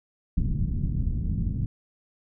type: low-pass noise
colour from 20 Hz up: pink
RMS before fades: -26 dBFS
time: 0.37-1.66 s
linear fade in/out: 5 ms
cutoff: 200 Hz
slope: 24 dB/octave
effects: none